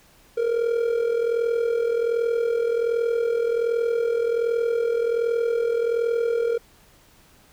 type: tone with amplitude modulation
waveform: triangle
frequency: 466.2 Hz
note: A#4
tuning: in tune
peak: -15 dBFS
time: 0.37-6.58 s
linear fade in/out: 10 ms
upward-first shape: sine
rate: 41.3 Hz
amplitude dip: 65%
effects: pink hiss -55 dBFS RMS until 7.52 s